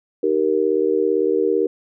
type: chord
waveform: sine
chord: Eb major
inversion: none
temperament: just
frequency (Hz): 311.1 / 388.9 / 466.7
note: Eb4 / G4 / Bb4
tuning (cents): 0 / -14 / +2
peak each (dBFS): -23 / -19 / -19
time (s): 0.23-1.67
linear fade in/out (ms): 5
effects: none